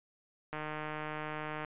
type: click train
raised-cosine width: 0.5 ms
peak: -24 dBFS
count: 172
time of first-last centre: 0.53-1.648 s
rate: 153 Hz
effects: resampled to 8000 Hz